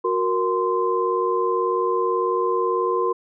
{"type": "tone cluster", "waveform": "sine", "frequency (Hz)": [367.9, 466.1, 1037], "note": ["F#4", "A#4", "C6"], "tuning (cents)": [-10, 0, -16], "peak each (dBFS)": -23, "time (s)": [0.04, 3.13], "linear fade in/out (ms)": 10, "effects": []}